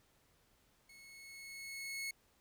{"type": "tone with level ramp", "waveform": "sawtooth", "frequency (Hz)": 2189, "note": "C#7", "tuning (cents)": -22, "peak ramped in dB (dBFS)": [-54, -35], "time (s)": [0.89, 2.11], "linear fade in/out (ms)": 5, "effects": ["pink hiss -72 dBFS RMS until 2.4 s"]}